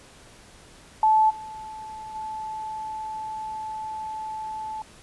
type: tone with level steps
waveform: sine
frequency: 870 Hz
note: A5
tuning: 20 cents flat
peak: -15 / -35 / -30 dBFS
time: 1.03-4.82 s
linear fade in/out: 2 ms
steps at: 1.29 / 2.14 s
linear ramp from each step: 20 ms
effects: pink hiss -50 dBFS RMS until 5.02 s + resampled to 24000 Hz